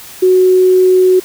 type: tone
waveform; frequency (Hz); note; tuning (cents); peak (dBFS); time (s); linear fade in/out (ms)
sine; 370; F#4; 0; -5; 0.22-1.2; 10
effects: white hiss -33 dBFS RMS until 1.24 s